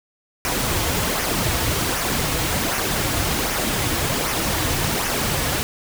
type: noise with flanger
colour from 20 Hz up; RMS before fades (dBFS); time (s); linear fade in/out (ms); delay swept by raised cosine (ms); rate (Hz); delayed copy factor
pink; -22; 0.45-5.63; 0; 0.24 to 5.14; 1.3; -0.5
effects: none